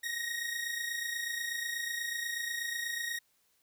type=tone pair together; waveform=sawtooth; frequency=1864.7 / 1892.9 Hz; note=A#6 / A#6; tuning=0 / +26 cents; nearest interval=unison; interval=26 cents; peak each=-33 / -34 dBFS; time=0.03-3.19 s; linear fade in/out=10 ms; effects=white hiss -72 dBFS RMS until 3.62 s